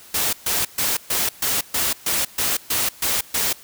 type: noise bursts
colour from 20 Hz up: white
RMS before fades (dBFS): -21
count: 11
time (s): 0.14-3.53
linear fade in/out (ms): 5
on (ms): 190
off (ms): 130
effects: white hiss -45 dBFS RMS until 3.63 s